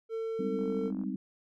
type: tone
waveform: triangle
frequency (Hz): 450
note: A4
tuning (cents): +39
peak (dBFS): -30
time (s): 0.09-0.92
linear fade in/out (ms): 50
type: chord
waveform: sine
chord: Ab major seventh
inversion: third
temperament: just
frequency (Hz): 194.67 / 207.7 / 259.6 / 311.5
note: G3 / Ab3 / C4 / Eb4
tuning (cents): -12 / 0 / -13 / +2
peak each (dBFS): -35 / -40 / -36 / -40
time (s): 0.39-1.16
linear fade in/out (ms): 5
type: click train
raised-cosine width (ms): 1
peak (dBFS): -38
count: 21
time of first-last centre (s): 0.59-1.036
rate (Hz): 44.8
effects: none